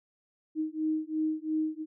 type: beating tone pair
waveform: sine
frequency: 311.1 / 314 Hz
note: D#4 / D#4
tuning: 0 / +16 cents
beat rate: 2.9 Hz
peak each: -31 dBFS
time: 0.55-1.86 s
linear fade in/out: 50 ms
effects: none